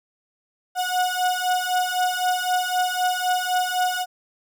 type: beating tone pair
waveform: 35% pulse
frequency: 728 / 731.9 Hz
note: F#5 / F#5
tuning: -28 / -19 cents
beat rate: 3.9 Hz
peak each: -22 dBFS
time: 0.75-4.06 s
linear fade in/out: 50 ms
effects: none